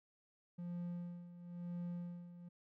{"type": "tone with tremolo", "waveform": "triangle", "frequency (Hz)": 174.61, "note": "F3", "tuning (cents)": 0, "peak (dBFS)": -38, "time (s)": [0.58, 2.49], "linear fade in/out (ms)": 10, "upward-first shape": "sine", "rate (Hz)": 0.99, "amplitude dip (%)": 75, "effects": []}